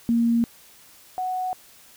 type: tone pair in turn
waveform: sine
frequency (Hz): 233.1 / 740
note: A#3 / F#5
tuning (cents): 0 / 0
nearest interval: octave + minor sixth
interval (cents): 2000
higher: second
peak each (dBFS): -17 / -24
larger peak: first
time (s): 0.09-0.44 / 1.18-1.53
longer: neither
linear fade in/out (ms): 0
effects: white hiss -51 dBFS RMS until 1.96 s